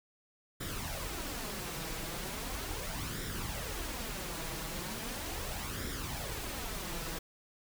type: noise with flanger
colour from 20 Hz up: pink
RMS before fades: -39 dBFS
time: 0.6-7.19 s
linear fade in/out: 10 ms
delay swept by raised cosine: 0.55 to 6.25 ms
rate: 0.38 Hz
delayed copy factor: +0.55
effects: none